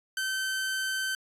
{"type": "tone", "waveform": "sawtooth", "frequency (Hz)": 1541, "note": "G6", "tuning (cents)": -30, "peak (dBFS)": -25, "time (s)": [0.17, 1.15], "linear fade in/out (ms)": 2, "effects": ["resampled to 32000 Hz"]}